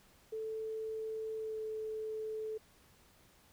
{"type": "tone with pitch glide", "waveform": "sine", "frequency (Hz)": [440, 435.7], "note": ["A4", "A4"], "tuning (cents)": [0, -17], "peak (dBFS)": -37, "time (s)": [0.32, 2.58], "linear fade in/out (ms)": 10, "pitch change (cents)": -17, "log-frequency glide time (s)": [1.36, 1.62], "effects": ["pink hiss -65 dBFS RMS until 3.52 s"]}